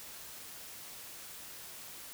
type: silence
effects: white hiss -48 dBFS RMS until 2.13 s